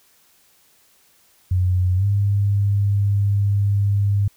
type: tone with pitch glide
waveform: sine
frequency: 91.4 to 100.83 Hz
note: F#2 to G2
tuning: -21 to +49 cents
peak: -15 dBFS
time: 1.51-4.28 s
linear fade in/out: 5 ms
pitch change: +170 cents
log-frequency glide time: 1.96-2.05 s
effects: white hiss -57 dBFS RMS until 4.36 s